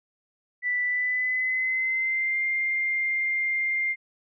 sine tone with pitch glide, 1976 to 2106 Hz, B6 to C7, 0 to +11 cents, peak -23 dBFS, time 0.62-3.96 s, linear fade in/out 50 ms, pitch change +111 cents, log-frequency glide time 0.84-2.44 s, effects none

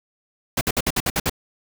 pink noise bursts, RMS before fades -21 dBFS, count 8, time 0.57-1.297 s, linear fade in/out 5 ms, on 41 ms, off 57 ms, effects none

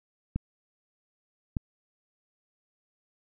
clicks, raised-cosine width 5 ms, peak -16 dBFS, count 2, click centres 0.36 / 1.568 s, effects none

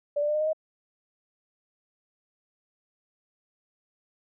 sine tone with pitch steps, 581 / 590.5 / 600.1 / 609.9 / 619.8 / 629.9 Hz, D5 / D5 / D5 / D#5 / D#5 / D#5, -19 / +9 / +37 / -35 / -7 / +21 cents, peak -23 dBFS, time 0.16-0.532 s, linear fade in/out 10 ms, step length 62 ms, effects none

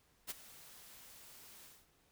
white noise with ADSR envelope, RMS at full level -40 dBFS, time 0.27-1.87 s, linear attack 34 ms, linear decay 21 ms, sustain -17 dB, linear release 220 ms, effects pink hiss -72 dBFS RMS until 2.11 s

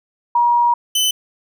sine / sawtooth tone pair in turn, 954 / 3029 Hz, A#5 / F#7, +40 / +40 cents, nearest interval octave + minor sixth, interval 2000 cents, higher second, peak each -11 dBFS, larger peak neither, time 0.35-0.74 / 0.95-1.11 s, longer first, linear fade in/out 5 ms, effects none

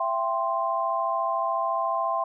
sine chord, C major, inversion first, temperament equal with one note detuned, 670 / 784 / 1046.5 Hz, E5 / G5 / C6, +28 / 0 / 0 cents, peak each -28 / -30 / -26 dBFS, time 0-2.24 s, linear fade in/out 5 ms, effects none

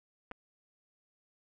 clicks, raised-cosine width 0.5 ms, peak -28 dBFS, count 2, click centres 0.313 / 0.317 s, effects none

